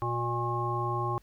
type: harmonic tone with a mistuned harmonic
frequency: 120 Hz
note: B2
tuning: 49 cents flat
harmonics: 1 / 3 / 5 / 7 / 9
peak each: -32 / -35 / -43 / -35 / -32 dBFS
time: 0.02-1.18 s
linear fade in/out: 0 ms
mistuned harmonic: 7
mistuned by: -44 cents
effects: added 50 Hz sine -58 dBFS peak until 1.22 s + pink hiss -66 dBFS RMS until 1.22 s